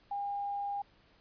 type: tone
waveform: sine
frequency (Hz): 807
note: G#5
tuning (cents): -50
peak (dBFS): -33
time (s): 0.11-0.82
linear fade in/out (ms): 5
effects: pink hiss -65 dBFS RMS until 1.2 s + resampled to 11025 Hz